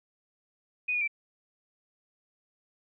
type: tone with pitch steps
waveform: sine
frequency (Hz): 2483 / 2447 / 2334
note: D#7 / D#7 / D7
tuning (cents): -4 / -29 / -11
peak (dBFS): -26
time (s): 0.88-1.078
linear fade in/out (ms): 10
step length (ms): 66
effects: none